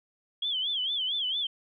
sine tone with vibrato, 3246 Hz, G#7, 40 cents flat, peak -27 dBFS, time 0.42-1.47 s, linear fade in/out 5 ms, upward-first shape sine, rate 4.4 Hz, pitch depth 150 cents each way, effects none

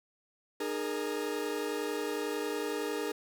40% pulse chord, D# suspended fourth, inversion none, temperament equal with one note detuned, 303.8 / 415.3 / 466.2 Hz, D#4 / G#4 / A#4, -41 / 0 / 0 cents, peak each -37 / -35 / -36 dBFS, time 0.6-3.12 s, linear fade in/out 5 ms, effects none

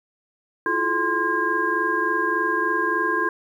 sine tone cluster, 331.3 / 354.7 / 429.6 / 1043 / 1620 Hz, E4 / F4 / A4 / C6 / G#6, +9 / +27 / -41 / -6 / -43 cents, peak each -29 / -29 / -29 / -24 / -23 dBFS, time 0.66-3.29 s, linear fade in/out 2 ms, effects 9-bit

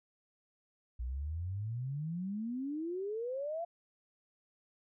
sine exponential sweep, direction up, 58 to 697 Hz, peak -35 dBFS, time 0.99-3.65 s, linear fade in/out 10 ms, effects none

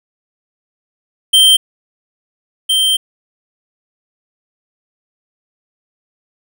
square tone pair in turn, 3136 / 3136 Hz, G7 / G7, 0 / 0 cents, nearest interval unison, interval 0 cents, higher neither, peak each -6 / -11 dBFS, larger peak first, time 1.33-1.57 / 2.69-2.97 s, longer second, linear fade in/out 10 ms, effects none

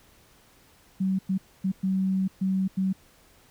sine tone bursts at uneven times, 190 Hz, F#3, 46 cents sharp, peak -22 dBFS, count 6, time 1-1.19 / 1.29-1.38 / 1.64-1.72 / 1.83-2.28 / 2.41-2.68 / 2.77-2.93 s, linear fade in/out 10 ms, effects pink hiss -58 dBFS RMS until 3.5 s

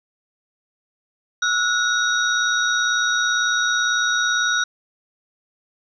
sine tone cluster, 1338 / 1456 / 3781 / 5780 Hz, E6 / F#6 / A#7 / F#8, +25 / -28 / +24 / -41 cents, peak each -27 / -19 / -24 / -27 dBFS, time 1.42-4.64 s, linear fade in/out 5 ms, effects none

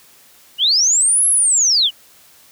sine linear two-way sweep, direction up then down, 2794 to 11200 to 2794 Hz, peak -11 dBFS, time 0.58-1.91 s, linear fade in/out 50 ms, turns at 1.28 s, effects white hiss -48 dBFS RMS until 2.51 s + high-pass 60 Hz 12 dB/octave

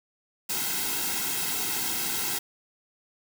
white noise with comb filter, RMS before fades -29 dBFS, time 0.49-2.39 s, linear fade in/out 10 ms, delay 1.7 ms, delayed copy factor -0.85, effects none

